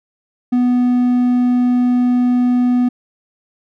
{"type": "tone", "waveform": "triangle", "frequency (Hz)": 246.9, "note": "B3", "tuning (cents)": 0, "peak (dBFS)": -9, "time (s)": [0.52, 2.89], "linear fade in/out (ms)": 10, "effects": []}